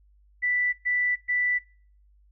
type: tone bursts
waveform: sine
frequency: 1975.5 Hz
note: B6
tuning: in tune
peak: -22 dBFS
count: 3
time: 0.42-1.59 s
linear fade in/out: 20 ms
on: 310 ms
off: 120 ms
effects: noise-tail reverb RT60 0.5 s tail -24 dB re dry + added 50 Hz sine -56 dBFS peak until 2.31 s